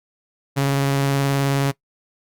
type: tone with vibrato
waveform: sawtooth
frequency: 138.59 Hz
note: C#3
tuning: in tune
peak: -13 dBFS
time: 0.56-1.72 s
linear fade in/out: 20 ms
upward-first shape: triangle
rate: 19 Hz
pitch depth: 17 cents each way
effects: noise-tail reverb RT60 0.1 s tail -20 dB re dry + Opus 48 kbps